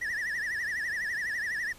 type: tone with vibrato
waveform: triangle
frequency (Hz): 1823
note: A#6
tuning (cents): -39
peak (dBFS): -28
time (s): 0.01-1.73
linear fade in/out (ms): 10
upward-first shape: triangle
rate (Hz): 12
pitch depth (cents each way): 170
effects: pink hiss -53 dBFS RMS until 1.78 s + resampled to 32000 Hz